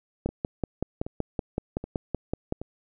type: two click trains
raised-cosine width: 2 ms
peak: -13 / -21 dBFS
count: 13 / 4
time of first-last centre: 0.26-2.524 / 0.29-2.616 s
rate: 5.3 / 1.29 Hz
effects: none